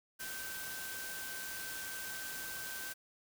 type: tone in noise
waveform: sine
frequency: 1547 Hz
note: G6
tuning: 23 cents flat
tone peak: -45 dBFS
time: 0.19-2.94 s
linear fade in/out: 20 ms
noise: white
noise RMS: -44 dBFS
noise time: 0.19-2.94 s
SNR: -4 dB
effects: none